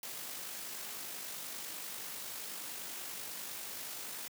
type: noise with amplitude modulation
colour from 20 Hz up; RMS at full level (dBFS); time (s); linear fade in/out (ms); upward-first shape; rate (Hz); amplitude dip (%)
white; -42; 0.03-4.28; 2; sine; 50.3; 30
effects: high-pass 150 Hz 12 dB/octave